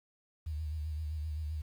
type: tone with vibrato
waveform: sine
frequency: 77 Hz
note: D#2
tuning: 17 cents flat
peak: -34 dBFS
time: 0.46-1.62 s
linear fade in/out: 10 ms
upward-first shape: sine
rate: 7.7 Hz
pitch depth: 65 cents each way
effects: 10-bit